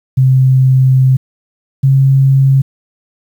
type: tone pair in turn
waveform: sine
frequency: 130.81 / 135.19 Hz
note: C3 / C#3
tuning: 0 / -43 cents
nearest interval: minor second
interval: 57 cents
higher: second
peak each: -5 dBFS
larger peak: neither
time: 0.17-1.17 / 1.83-2.62 s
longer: first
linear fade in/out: 10 ms
effects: 7-bit